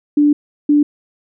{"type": "tone bursts at uneven times", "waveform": "sine", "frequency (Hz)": 293.7, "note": "D4", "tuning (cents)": 0, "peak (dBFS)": -8, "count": 2, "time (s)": [[0.17, 0.33], [0.69, 0.83]], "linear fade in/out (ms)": 5, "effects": []}